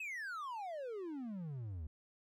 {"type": "exponential sweep", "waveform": "triangle", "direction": "down", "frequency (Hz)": [2646, 72.9], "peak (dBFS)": -39, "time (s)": [0, 1.87], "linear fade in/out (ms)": 5, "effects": []}